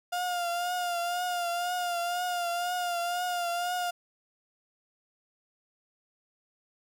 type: tone with vibrato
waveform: 35% pulse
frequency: 705 Hz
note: F5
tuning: 16 cents sharp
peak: -27 dBFS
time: 0.12-3.91 s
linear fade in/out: 10 ms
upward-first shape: triangle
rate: 2 Hz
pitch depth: 47 cents each way
effects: 10-bit